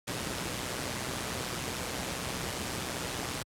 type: noise with amplitude modulation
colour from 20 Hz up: pink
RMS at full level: -32 dBFS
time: 0.07-3.43 s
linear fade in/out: 10 ms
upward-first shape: sine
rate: 125 Hz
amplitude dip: 55%
effects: high-pass 80 Hz 12 dB/octave + low-pass 11000 Hz 12 dB/octave